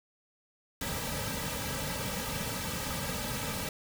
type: noise with comb filter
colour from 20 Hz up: pink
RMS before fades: -35 dBFS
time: 0.81-3.69 s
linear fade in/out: 2 ms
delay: 2.8 ms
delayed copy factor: -0.9
effects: none